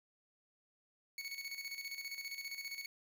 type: tone with tremolo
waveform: 25% pulse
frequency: 2218 Hz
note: C#7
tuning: in tune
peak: -37 dBFS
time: 1.18-2.86 s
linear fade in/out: 2 ms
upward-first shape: square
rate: 15 Hz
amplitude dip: 60%
effects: 11-bit